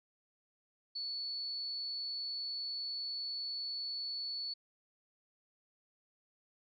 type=tone; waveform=sine; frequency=4435 Hz; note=C#8; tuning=in tune; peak=-37 dBFS; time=0.95-4.54 s; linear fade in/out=10 ms; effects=none